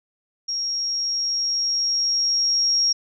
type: tone with level ramp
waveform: sine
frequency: 5588 Hz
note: F8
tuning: in tune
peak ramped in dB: -23 to -16 dBFS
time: 0.48-2.93 s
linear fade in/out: 10 ms
effects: none